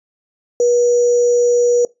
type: tone with sample-and-hold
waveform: sine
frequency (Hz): 483.2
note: B4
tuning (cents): -38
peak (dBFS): -10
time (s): 0.6-1.85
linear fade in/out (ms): 2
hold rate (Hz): 6300
effects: noise-tail reverb RT60 0.2 s tail -21 dB re dry + resampled to 24000 Hz